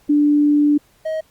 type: tone pair in turn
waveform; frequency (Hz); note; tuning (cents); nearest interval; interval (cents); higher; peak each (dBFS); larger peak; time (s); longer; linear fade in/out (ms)
sine / triangle; 293.7 / 632.1; D4 / D#5; 0 / +27; octave + minor second; 1327; second; -11 / -18; first; 0.09-0.78 / 1.05-1.21; first; 10
effects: pink hiss -56 dBFS RMS until 1.3 s + Opus 48 kbps